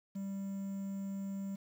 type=tone with quantisation; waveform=triangle; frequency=196 Hz; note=G3; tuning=in tune; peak=-35 dBFS; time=0.15-1.56 s; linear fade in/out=10 ms; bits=10; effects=none